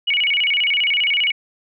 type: tone with vibrato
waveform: sine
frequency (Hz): 2553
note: D#7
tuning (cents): +44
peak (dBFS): -15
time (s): 0.07-1.32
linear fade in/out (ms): 10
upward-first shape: square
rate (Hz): 15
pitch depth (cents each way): 230
effects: none